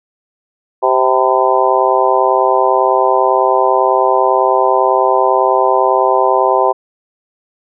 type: harmonic tone with a mistuned harmonic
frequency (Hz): 130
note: C3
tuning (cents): -11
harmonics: 3 / 4 / 5 / 6 / 7 / 8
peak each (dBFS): -16 / -16 / -16 / -16 / -16 / -16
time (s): 0.82-6.73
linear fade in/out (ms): 20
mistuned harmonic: 8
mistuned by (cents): -54
effects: none